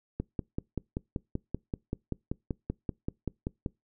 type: click train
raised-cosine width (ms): 3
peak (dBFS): -18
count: 19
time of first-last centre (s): 0.2-3.662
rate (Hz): 5.2
effects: noise-tail reverb RT60 0.2 s tail -25 dB re dry

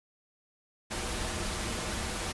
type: noise with comb filter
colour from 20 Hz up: pink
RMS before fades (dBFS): -34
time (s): 0.9-2.33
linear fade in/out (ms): 20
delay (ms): 7.2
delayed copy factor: -0.55
effects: resampled to 24000 Hz

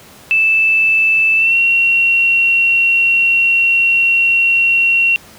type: tone with pitch glide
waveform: sine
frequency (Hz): 2637 to 2736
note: E7 to F7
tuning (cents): 0 to -36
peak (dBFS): -9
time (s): 0.31-5.16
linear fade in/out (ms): 0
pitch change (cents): +64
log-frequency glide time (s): 1.36-1.57
effects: pink hiss -40 dBFS RMS until 5.38 s + high-pass 80 Hz 12 dB/octave

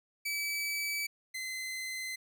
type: tone pair in turn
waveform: sawtooth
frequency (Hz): 2298 / 2054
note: D7 / C7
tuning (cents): -38 / -33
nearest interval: major second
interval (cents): 195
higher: first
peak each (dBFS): -29 / -33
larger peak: first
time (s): 0.25-1.07 / 1.34-2.16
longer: neither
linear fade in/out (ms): 10
effects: none

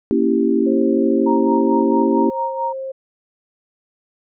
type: chord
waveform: sine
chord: A# diminished seventh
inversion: none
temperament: equal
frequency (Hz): 233.1 / 277.2 / 329.6 / 392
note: A#3 / C#4 / E4 / G4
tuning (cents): 0 / 0 / 0 / 0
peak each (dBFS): -19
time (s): 0.11-2.3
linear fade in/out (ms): 0
type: tone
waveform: sine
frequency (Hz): 532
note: C5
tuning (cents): +29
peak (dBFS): -24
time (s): 0.66-2.92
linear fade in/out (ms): 10
type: tone with tremolo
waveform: sine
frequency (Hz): 933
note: A#5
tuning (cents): +1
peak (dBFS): -18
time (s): 1.26-2.73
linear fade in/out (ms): 10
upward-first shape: sine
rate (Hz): 4.5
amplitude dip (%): 70
effects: none

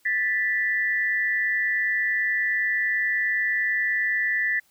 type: tone pair together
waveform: sine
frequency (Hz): 1762.7 / 1972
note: A6 / B6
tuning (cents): +3 / -3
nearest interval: major second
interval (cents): 194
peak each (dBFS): -24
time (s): 0.05-4.6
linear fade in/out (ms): 10
effects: white hiss -63 dBFS RMS until 4.7 s

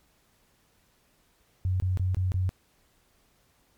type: tone bursts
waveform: sine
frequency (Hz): 92.5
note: F#2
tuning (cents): 0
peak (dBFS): -23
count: 5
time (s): 1.65-2.492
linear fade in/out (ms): 0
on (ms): 150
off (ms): 23
effects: pink hiss -66 dBFS RMS until 3.77 s + MP3 96 kbps

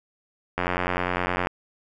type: click train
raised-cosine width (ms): 0.5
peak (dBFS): -9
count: 81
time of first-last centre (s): 0.58-1.471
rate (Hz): 89.8
effects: none

